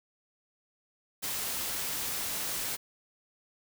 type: noise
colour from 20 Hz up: white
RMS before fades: -34 dBFS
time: 1.22-2.77 s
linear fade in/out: 20 ms
effects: none